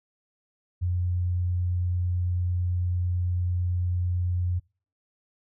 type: tone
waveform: sine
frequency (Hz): 89.1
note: F2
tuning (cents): +35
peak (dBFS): -23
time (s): 0.81-4.6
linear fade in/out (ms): 20
effects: noise-tail reverb RT60 0.4 s tail -26 dB re dry